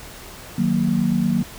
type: chord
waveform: sine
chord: D# minor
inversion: none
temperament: equal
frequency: 155.56 / 185 / 233.1 Hz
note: D#3 / F#3 / A#3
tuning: 0 / 0 / 0 cents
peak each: -24 / -20 / -20 dBFS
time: 0.58-1.43 s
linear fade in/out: 5 ms
effects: pink hiss -39 dBFS RMS until 1.58 s

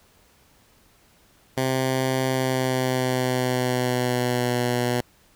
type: tone with pitch glide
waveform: 10% pulse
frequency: 130.81 to 122.76 Hz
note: C3 to B2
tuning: 0 to -10 cents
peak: -13 dBFS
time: 1.57-5.01 s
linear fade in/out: 5 ms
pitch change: -110 cents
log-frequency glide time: 2.26-4.57 s
effects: pink hiss -58 dBFS RMS until 5.35 s

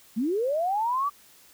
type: linear sweep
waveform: sine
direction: up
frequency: 201.3 to 1176 Hz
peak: -23 dBFS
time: 0.16-1.1 s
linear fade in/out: 20 ms
effects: white hiss -55 dBFS RMS until 1.53 s

